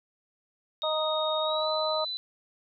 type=tone with pitch glide; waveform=sine; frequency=3729 to 3997 Hz; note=A#7 to B7; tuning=0 to +20 cents; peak=-31 dBFS; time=0.82-2.17 s; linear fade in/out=0 ms; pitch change=+120 cents; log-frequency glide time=1.41-1.69 s
type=harmonic tone; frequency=311.1 Hz; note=D#4; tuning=in tune; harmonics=2 / 3 / 4; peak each=-28 / -34 / -33 dBFS; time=0.83-2.05 s; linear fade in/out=10 ms
effects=none